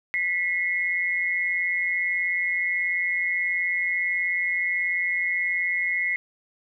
sine tone pair together, 1975.5 / 2154 Hz, B6 / C7, 0 / +50 cents, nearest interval minor second, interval 150 cents, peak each -25 dBFS, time 0.14-6.16 s, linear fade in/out 0 ms, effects none

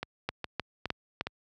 two click trains, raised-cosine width 0.3 ms, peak -14 / -17 dBFS, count 4 / 4, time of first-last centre 0.29-1.21 / 0.03-1.27 s, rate 3.26 / 2.42 Hz, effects high-pass 60 Hz 12 dB/octave

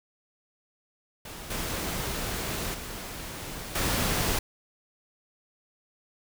pink noise with level steps, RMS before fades -41 / -32 / -38 / -27 dBFS, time 1.25-4.39 s, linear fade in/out 5 ms, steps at 1.5 / 2.74 / 3.75 s, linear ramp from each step 5 ms, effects none

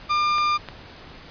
40% pulse tone, 1200 Hz, D6, 37 cents sharp, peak -18 dBFS, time 0.09-0.58 s, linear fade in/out 20 ms
clicks, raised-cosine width 0.3 ms, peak -17 dBFS, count 2, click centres 0.383 / 0.687 s
effects pink hiss -43 dBFS RMS until 1.3 s + resampled to 11025 Hz

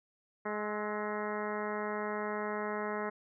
harmonic tone with a mistuned harmonic, 210 Hz, G#3, 19 cents sharp, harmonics 1 / 2 / 3 / 4 / 5 / 6 / 7 / 8 / 9 / 10, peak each -41 / -38 / -41 / -43 / -42 / -44 / -47 / -48 / -45 / -51 dBFS, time 0.45-3.1 s, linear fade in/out 10 ms, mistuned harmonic 6, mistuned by +47 cents, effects none

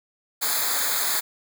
white noise with comb filter, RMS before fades -24 dBFS, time 0.41-1.21 s, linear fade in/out 20 ms, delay 0.35 ms, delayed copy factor -0.95, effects none

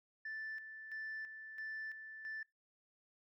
sine tone with tremolo, 1760 Hz, A6, in tune, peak -40 dBFS, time 0.25-2.43 s, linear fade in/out 5 ms, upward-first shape square, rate 1.5 Hz, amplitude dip 60%, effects noise-tail reverb RT60 0.2 s tail -24 dB re dry + tanh soft clip ceiling -39 dBFS

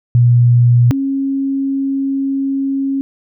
sine tone pair in turn, 120.7 / 272.6 Hz, B2 / C#4, -39 / -29 cents, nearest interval octave + major second, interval 1410 cents, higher second, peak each -6 / -14 dBFS, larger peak first, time 0.15-0.91 / 0.91-3.01 s, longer second, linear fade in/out 0 ms, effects none

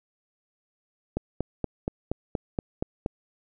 click train, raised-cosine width 2 ms, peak -13 dBFS, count 9, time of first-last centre 1.17-3.061 s, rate 4.23 Hz, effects none

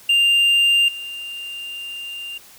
triangle tone with level steps, 2794 Hz, F7, in tune, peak -11 / -27 dBFS, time 0.09-2.38 s, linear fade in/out 5 ms, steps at 0.88 s, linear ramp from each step 5 ms, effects white hiss -46 dBFS RMS until 2.58 s

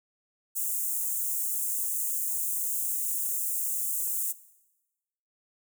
white high-pass noise, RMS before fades -30 dBFS, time 0.55-4.33 s, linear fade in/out 20 ms, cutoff 7000 Hz, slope 48 dB/octave, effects noise-tail reverb RT60 1.0 s tail -18 dB re dry

